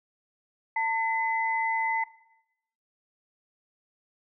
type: tone pair together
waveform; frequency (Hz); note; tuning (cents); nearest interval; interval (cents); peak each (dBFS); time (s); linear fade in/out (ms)
sine; 898.5 / 2024; A5 / B6; +36 / +42; octave + major second; 1406; -26 / -28; 0.76-2.04; 5
effects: noise-tail reverb RT60 0.8 s tail -18 dB re dry